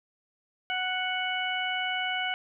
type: harmonic tone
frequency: 740 Hz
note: F#5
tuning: in tune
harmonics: 1 / 2 / 3 / 4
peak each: -33 / -33 / -33 / -33 dBFS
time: 0.7-2.34 s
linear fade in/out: 0 ms
effects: none